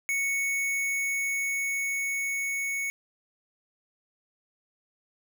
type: tone with level ramp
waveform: square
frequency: 2217 Hz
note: C#7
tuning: in tune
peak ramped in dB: -26 to -29 dBFS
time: 0.09-2.9 s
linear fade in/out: 0 ms
effects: 10-bit